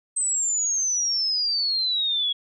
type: exponential sweep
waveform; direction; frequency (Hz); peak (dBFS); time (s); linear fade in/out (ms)
sine; down; 8260 to 3322; -21; 0.16-2.33; 10
effects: none